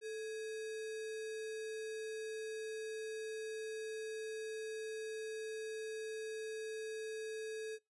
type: tone with sample-and-hold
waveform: sine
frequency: 438.4 Hz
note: A4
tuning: 6 cents flat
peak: -40 dBFS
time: 0.01-7.79 s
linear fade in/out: 50 ms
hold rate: 2100 Hz
effects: noise-tail reverb RT60 0.2 s tail -23 dB re dry + resampled to 24000 Hz